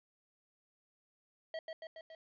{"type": "tone with echo", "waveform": "square", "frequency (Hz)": 644, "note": "E5", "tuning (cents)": -41, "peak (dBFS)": -39, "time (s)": [1.54, 1.59], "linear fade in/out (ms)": 2, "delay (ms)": 140, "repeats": 4, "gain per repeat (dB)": -3, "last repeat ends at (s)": 2.15, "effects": ["resampled to 11025 Hz", "12-bit"]}